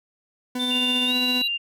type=tone with tremolo; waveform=40% pulse; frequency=250 Hz; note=B3; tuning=21 cents sharp; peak=-24 dBFS; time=0.55-1.42 s; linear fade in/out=5 ms; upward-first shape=sine; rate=15 Hz; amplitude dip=30%
type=tone with pitch glide; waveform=triangle; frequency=3566 to 3934 Hz; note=A7 to B7; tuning=+22 to -7 cents; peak=-23 dBFS; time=0.59-1.48 s; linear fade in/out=10 ms; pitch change=+171 cents; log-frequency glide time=1.06-1.14 s
type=tone; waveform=sine; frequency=2794 Hz; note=F7; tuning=in tune; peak=-23 dBFS; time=0.7-1.58 s; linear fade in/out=20 ms
effects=none